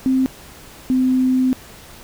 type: tone pair in turn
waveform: sine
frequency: 261.6 / 257.4 Hz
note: C4 / C4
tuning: 0 / -28 cents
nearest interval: unison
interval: 28 cents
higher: first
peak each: -13 dBFS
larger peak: neither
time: 0.06-0.26 / 0.9-1.53 s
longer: second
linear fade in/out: 0 ms
effects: pink hiss -41 dBFS RMS until 2.03 s